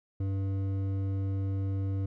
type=tone with hard clipping; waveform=sine; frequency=97.2 Hz; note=G2; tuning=14 cents flat; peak=-30 dBFS; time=0.2-2.06 s; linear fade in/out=5 ms; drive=9 dB; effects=none